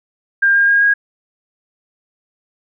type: tone with pitch steps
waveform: sine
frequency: 1600 / 1613 / 1626.1 / 1639.3 Hz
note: G6 / G6 / G#6 / G#6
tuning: +35 / +49 / -37 / -23 cents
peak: -9 dBFS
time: 0.42-0.94 s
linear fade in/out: 10 ms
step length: 130 ms
effects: none